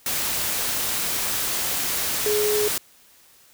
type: tone in noise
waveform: sine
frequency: 420.2 Hz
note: G#4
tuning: 20 cents sharp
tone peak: -20 dBFS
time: 2.26-2.68 s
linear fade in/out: 2 ms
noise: white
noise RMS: -25 dBFS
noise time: 0.06-2.78 s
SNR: +2 dB
effects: white hiss -54 dBFS RMS until 3.53 s